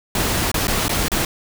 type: noise with dropouts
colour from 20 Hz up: pink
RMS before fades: -20 dBFS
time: 0.15-1.25 s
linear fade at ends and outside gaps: 2 ms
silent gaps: 0.516-0.542 / 0.671-0.68 / 0.882-0.893 / 1.083-1.117 s
effects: none

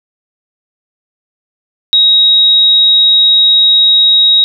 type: tone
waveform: sine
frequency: 3796 Hz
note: A#7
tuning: 31 cents sharp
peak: -4 dBFS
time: 1.93-4.44 s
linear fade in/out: 0 ms
effects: none

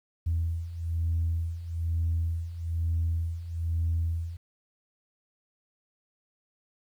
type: beating tone pair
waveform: sine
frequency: 82.3 / 83.4 Hz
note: E2 / E2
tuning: -2 / +21 cents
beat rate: 1.1 Hz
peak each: -31 / -27 dBFS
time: 0.26-4.37 s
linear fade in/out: 10 ms
effects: tanh soft clip ceiling -20 dBFS + 10-bit

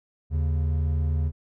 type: tone pair together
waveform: triangle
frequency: 78.6 / 140.15 Hz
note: D#2 / C#3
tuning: +18 / +19 cents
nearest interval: minor seventh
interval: 1001 cents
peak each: -20 / -29 dBFS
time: 0.3-1.32 s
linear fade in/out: 50 ms
effects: none

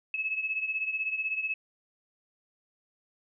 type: beating tone pair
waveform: sine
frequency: 2586 / 2602 Hz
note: E7 / E7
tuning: -34 / -23 cents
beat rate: 16 Hz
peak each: -30 / -35 dBFS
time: 0.14-1.54 s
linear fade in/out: 2 ms
effects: none

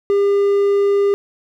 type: tone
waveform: triangle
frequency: 401.6 Hz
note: G4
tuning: 42 cents sharp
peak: -10 dBFS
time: 0.1-1.14 s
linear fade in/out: 0 ms
effects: none

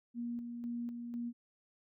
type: tone with tremolo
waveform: sine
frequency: 237.7 Hz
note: A#3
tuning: 34 cents sharp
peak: -36 dBFS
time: 0.14-1.33 s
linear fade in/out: 50 ms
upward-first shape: square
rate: 2 Hz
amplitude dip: 40%
effects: none

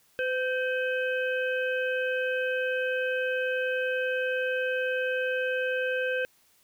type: harmonic tone with a mistuned harmonic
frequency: 510 Hz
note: C5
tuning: 44 cents flat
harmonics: 1 / 3 / 5 / 6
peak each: -28 / -30 / -36 / -44 dBFS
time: 0.19-6.25 s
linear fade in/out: 0 ms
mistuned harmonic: 3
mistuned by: +34 cents
effects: white hiss -64 dBFS RMS until 6.63 s

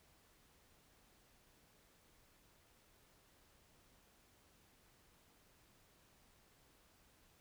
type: silence
effects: pink hiss -70 dBFS RMS until 7.4 s

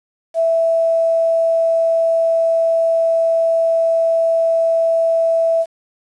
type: tone with quantisation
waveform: sine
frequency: 659.3 Hz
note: E5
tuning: in tune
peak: -12 dBFS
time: 0.34-5.66 s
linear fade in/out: 50 ms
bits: 7
effects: resampled to 24000 Hz

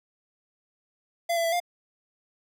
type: tone with pitch steps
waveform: square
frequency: 682 / 671 / 665 / 703 Hz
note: F5 / E5 / E5 / F5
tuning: -41 / +31 / +15 / +11 cents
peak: -24 dBFS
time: 1.29-1.602 s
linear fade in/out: 10 ms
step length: 78 ms
effects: none

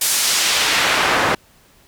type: noise with band-pass filter sweep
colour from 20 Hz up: pink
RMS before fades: -17 dBFS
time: 0.01-1.35 s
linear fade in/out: 5 ms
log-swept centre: 9800 to 880 Hz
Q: 0.73
effects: pink hiss -52 dBFS RMS until 1.87 s

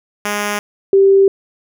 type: tone pair in turn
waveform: 5% pulse / sine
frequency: 206.6 / 390.9 Hz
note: G#3 / G4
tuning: -9 / -5 cents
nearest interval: major seventh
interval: 1104 cents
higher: second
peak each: -6 dBFS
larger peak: neither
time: 0.25-0.59 / 0.93-1.28 s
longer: second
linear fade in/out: 2 ms
effects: none

